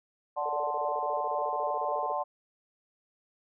sine chord, D dominant seventh, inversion none, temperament equal, 587.3 / 740 / 880 / 1046.5 Hz, D5 / F#5 / A5 / C6, 0 / 0 / 0 / 0 cents, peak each -34 dBFS, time 0.36-2.24 s, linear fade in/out 20 ms
sine tone with vibrato, 509 Hz, C5, 48 cents flat, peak -37 dBFS, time 0.42-2.12 s, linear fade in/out 2 ms, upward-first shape square, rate 14 Hz, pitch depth 230 cents each way
effects none

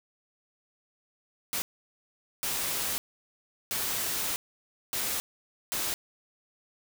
white noise bursts at uneven times, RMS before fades -31 dBFS, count 5, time 1.53-1.62 / 2.43-2.98 / 3.71-4.36 / 4.93-5.2 / 5.72-5.94 s, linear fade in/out 0 ms, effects none

